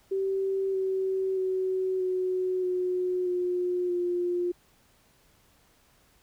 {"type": "tone with pitch steps", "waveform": "sine", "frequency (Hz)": [386.5, 380.7, 375.1, 369.5, 364, 358.5, 353.2], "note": ["G4", "F#4", "F#4", "F#4", "F#4", "F4", "F4"], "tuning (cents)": [-24, 49, 24, -2, -28, 45, 20], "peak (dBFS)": -25, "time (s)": [0.11, 4.52], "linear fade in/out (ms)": 10, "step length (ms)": 630, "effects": ["pink hiss -63 dBFS RMS until 6.22 s"]}